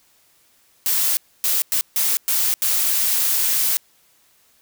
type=noise bursts at uneven times; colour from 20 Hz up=blue; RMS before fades=-19 dBFS; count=6; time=0.86-1.17 / 1.44-1.62 / 1.72-1.81 / 1.96-2.17 / 2.28-2.54 / 2.62-3.77 s; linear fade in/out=0 ms; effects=white hiss -58 dBFS RMS until 4.61 s